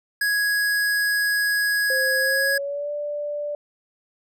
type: tone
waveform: square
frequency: 1664 Hz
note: G#6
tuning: 3 cents sharp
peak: -20 dBFS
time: 0.21-2.58 s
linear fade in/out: 5 ms
type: tone with pitch glide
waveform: sine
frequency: 523.3 to 587.4 Hz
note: C5 to D5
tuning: 0 to 0 cents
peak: -25 dBFS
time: 1.9-3.55 s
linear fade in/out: 2 ms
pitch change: +200 cents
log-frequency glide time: 2.19-2.91 s
effects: none